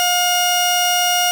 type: tone pair together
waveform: sawtooth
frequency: 714 / 2856 Hz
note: F5 / F7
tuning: +38 / +38 cents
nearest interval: 2 octaves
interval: 2400 cents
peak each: -13 dBFS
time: 0-1.31 s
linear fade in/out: 0 ms
effects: none